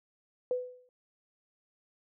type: tone with exponential decay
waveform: sine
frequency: 499.6 Hz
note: B4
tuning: 20 cents sharp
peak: -25 dBFS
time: 0.51-0.89 s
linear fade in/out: 1 ms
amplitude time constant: 81 ms
effects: none